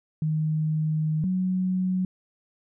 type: tone pair in turn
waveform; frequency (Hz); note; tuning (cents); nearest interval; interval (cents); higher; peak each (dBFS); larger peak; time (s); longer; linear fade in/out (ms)
sine; 155.56 / 184.99; D#3 / F#3; 0 / 0; minor third; 300; second; -22; neither; 0.22-1.24 / 1.24-2.05; first; 2
effects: none